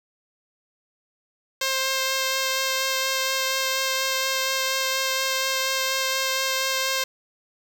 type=tone with vibrato; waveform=5% pulse; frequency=529 Hz; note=C5; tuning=19 cents sharp; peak=-11 dBFS; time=1.61-7.04 s; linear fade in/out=5 ms; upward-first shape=sine; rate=4.2 Hz; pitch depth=9 cents each way; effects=7-bit